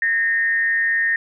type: tone with frequency modulation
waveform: sine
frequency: 1836 Hz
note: A#6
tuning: 27 cents flat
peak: -16 dBFS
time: 0.02-1.16 s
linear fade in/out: 2 ms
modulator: 185 Hz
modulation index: 0.41
effects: none